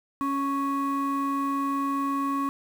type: tone pair together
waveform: sine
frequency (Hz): 277.2 / 1108.8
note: C#4 / C#6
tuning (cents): 0 / 0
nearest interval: 2 octaves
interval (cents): 2400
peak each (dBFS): -25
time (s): 0.21-2.49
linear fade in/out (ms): 0
effects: tanh soft clip ceiling -21 dBFS + 8-bit